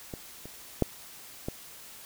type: clicks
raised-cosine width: 2 ms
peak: -23 / -29 / -9 / -18 dBFS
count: 4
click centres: 0.138 / 0.456 / 0.823 / 1.485 s
effects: white hiss -48 dBFS RMS until 2.05 s